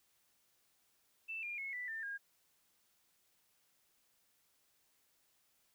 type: tone with pitch steps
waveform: sine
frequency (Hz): 2655 / 2407 / 2182 / 1977.5 / 1792.6 / 1624.9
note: E7 / D7 / C#7 / B6 / A6 / G#6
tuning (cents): +12 / +42 / -28 / +2 / +32 / -38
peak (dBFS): -40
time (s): 1.28-2.18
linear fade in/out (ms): 20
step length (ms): 150
effects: white hiss -75 dBFS RMS until 5.74 s